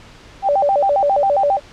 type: tone with vibrato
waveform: sine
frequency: 674 Hz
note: E5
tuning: 38 cents sharp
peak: -12 dBFS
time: 0.42-1.6 s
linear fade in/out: 50 ms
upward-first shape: square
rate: 7.4 Hz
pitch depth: 270 cents each way
effects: pink hiss -42 dBFS RMS until 1.72 s + low-pass 5000 Hz 12 dB/octave